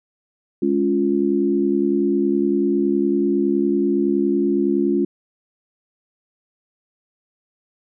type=chord; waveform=sine; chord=Db major; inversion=second; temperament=equal with one note detuned; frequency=207.7 / 279.3 / 349.2 Hz; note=Ab3 / Db4 / F4; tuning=0 / +13 / 0 cents; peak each=-22 / -20 / -19 dBFS; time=0.62-5.05 s; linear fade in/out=5 ms; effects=none